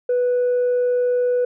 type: tone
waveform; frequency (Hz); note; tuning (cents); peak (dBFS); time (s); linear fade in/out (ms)
sine; 493; B4; -3; -14; 0.09-1.45; 5
effects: tanh soft clip ceiling -14 dBFS